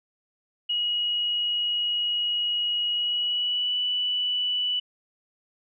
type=tone with pitch glide; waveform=sine; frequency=2900 to 2966 Hz; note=F#7 to F#7; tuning=-35 to +4 cents; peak=-23 dBFS; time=0.69-4.8 s; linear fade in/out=10 ms; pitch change=+39 cents; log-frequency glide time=2.92-3.77 s; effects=none